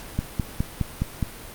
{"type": "click train", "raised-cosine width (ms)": 5, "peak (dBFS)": -10, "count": 6, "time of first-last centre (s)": [0.19, 1.227], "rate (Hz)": 4.82, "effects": ["pink hiss -40 dBFS RMS until 1.54 s", "Opus 48 kbps"]}